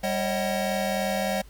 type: tone cluster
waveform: square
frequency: 196.2 / 545 / 628 / 754 Hz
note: G3 / C#5 / D#5 / F#5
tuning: +2 / -29 / +16 / +32 cents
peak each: -31 dBFS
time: 0.03-1.42 s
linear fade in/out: 10 ms
effects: added 50 Hz sine -46 dBFS peak until 1.49 s + pink hiss -56 dBFS RMS until 1.49 s